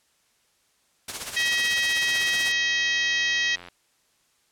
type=noise with tremolo; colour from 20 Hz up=white; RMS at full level=-30 dBFS; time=1.08-2.52 s; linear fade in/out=5 ms; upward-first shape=sine; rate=16 Hz; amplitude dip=60%
type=harmonic tone; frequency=638 Hz; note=D#5; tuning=43 cents sharp; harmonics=3 / 4 / 5 / 6 / 7 / 8 / 9 / 10; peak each=-24 / -29 / -29 / -32 / -37 / -35 / -37 / -38 dBFS; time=1.36-3.56 s; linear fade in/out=10 ms
type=click train; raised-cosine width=0.3 ms; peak=-26 dBFS; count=143; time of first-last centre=2.07-3.685 s; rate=87.9 Hz
effects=white hiss -66 dBFS RMS until 4.51 s + low-pass 10000 Hz 12 dB/octave